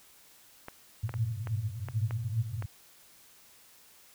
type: clicks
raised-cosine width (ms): 0.5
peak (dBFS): -25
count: 7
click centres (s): 0.684 / 1.093 / 1.14 / 1.472 / 1.886 / 2.109 / 2.624
type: band-pass noise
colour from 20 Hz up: pink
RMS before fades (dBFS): -33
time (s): 1.03-2.66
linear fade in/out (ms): 10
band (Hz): 100 to 120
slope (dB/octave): 96
effects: white hiss -58 dBFS RMS until 4.14 s